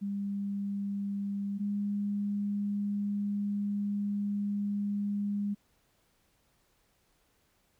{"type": "tone pair in turn", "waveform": "sine", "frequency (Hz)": [200.2, 203.5], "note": ["G3", "G#3"], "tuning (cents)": [37, -35], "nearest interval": "unison", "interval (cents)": 28, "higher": "second", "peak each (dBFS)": [-31, -29], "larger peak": "second", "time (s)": [[0.01, 1.59], [1.59, 5.55]], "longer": "second", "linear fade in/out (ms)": 20, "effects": ["pink hiss -71 dBFS RMS until 7.79 s"]}